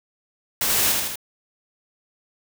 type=noise with echo; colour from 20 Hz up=white; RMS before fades=-22 dBFS; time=0.61-0.92 s; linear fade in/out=2 ms; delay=79 ms; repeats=3; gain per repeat=-3 dB; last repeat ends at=1.157 s; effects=none